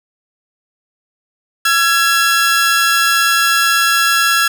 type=tone pair together; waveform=sawtooth; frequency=1353 / 1669.1 Hz; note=E6 / G#6; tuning=+45 / +8 cents; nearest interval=major third; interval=363 cents; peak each=-10 dBFS; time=1.65-4.48 s; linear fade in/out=5 ms; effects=none